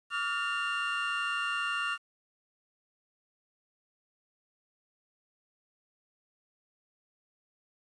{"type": "tone cluster", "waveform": "triangle", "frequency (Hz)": [1148, 1298, 1416, 1810, 2783], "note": ["D6", "E6", "F6", "A6", "F7"], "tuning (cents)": [-40, -27, 23, 48, -7], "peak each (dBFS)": [-35, -40, -32, -38, -33], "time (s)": [0.1, 1.98], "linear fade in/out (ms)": 50, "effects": ["resampled to 22050 Hz", "10-bit"]}